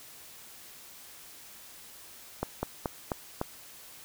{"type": "slowing click train", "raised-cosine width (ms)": 1, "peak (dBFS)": -15, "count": 5, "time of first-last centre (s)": [2.43, 3.414], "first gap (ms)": 200, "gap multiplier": 1.14, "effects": ["white hiss -50 dBFS RMS until 4.04 s"]}